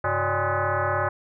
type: tone with frequency modulation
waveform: sine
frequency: 329.6 Hz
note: E4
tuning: in tune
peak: -21 dBFS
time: 0.04-1.09 s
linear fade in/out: 5 ms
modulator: 232 Hz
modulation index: 5.6
effects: none